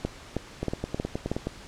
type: two click trains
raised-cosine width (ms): 2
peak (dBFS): -15 / -13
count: 9 / 5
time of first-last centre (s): 0.63-1.47 / 0.05-1.316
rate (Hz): 9.52 / 3.16
effects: pink hiss -46 dBFS RMS until 1.67 s + low-pass 7000 Hz 12 dB/octave